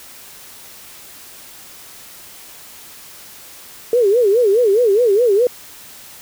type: tone with vibrato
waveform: sine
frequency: 440 Hz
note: A4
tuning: in tune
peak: -10 dBFS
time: 3.93-5.47 s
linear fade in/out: 2 ms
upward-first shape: sine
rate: 4.8 Hz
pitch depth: 220 cents each way
effects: white hiss -39 dBFS RMS until 6.21 s